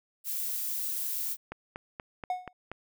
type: noise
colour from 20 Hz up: violet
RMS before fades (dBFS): -33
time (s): 0.24-1.37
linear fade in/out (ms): 50
type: click train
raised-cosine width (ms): 0.5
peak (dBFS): -23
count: 6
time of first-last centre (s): 1.52-2.716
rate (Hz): 4.18
type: tone with exponential decay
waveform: triangle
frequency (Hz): 731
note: F#5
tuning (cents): -21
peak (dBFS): -23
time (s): 2.3-2.53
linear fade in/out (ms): 2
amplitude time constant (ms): 50
effects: none